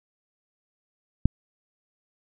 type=click; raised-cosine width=5 ms; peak=-5 dBFS; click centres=1.256 s; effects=none